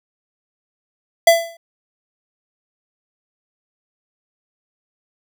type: tone with exponential decay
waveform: square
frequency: 670 Hz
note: E5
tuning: 28 cents sharp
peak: -5 dBFS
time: 1.27-1.57 s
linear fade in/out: 5 ms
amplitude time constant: 64 ms
effects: none